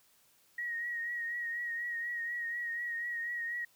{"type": "tone with vibrato", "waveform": "sine", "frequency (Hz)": 1889, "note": "A#6", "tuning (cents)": 22, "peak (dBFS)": -34, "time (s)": [0.58, 3.65], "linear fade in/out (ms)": 5, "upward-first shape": "triangle", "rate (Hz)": 4.1, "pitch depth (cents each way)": 43, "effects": ["white hiss -67 dBFS RMS until 3.75 s"]}